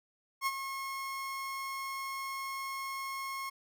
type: tone with ADSR envelope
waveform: 30% pulse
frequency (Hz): 1083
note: C#6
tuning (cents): -41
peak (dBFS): -25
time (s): 0.41-3.5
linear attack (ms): 56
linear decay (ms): 39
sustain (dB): -9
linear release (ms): 12
effects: none